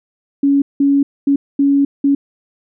sine tone bursts at uneven times, 280 Hz, C#4, 18 cents sharp, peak -9 dBFS, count 5, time 0.43-0.62 / 0.8-1.03 / 1.27-1.36 / 1.59-1.85 / 2.04-2.15 s, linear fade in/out 5 ms, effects none

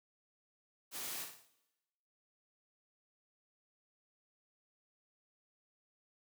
white noise with echo, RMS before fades -43 dBFS, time 0.91-1.27 s, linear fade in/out 50 ms, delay 57 ms, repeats 4, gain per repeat -7 dB, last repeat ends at 1.498 s, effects noise-tail reverb RT60 1.0 s tail -17 dB re dry + high-pass 150 Hz 12 dB/octave

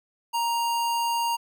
square tone, 935 Hz, A#5, 5 cents sharp, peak -24 dBFS, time 0.33-1.37 s, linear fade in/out 20 ms, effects none

